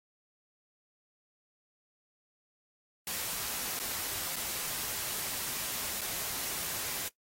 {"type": "noise with dropouts", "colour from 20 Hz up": "white", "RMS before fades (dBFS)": -36, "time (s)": [3.07, 7.08], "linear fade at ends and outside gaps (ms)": 1, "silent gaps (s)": [[3.791, 3.799], [4.359, 4.364], [6.01, 6.015]], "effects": ["noise-tail reverb RT60 0.1 s tail -17 dB re dry", "AAC 48 kbps"]}